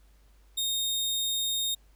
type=tone; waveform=sawtooth; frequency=3700 Hz; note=A#7; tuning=14 cents flat; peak=-24 dBFS; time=0.57-1.75 s; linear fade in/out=10 ms; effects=added 50 Hz sine -56 dBFS peak until 1.95 s + pink hiss -67 dBFS RMS until 1.95 s